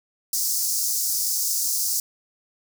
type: high-pass noise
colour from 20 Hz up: pink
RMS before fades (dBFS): -24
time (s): 0.33-2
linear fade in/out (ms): 2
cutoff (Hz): 5000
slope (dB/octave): 48
effects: none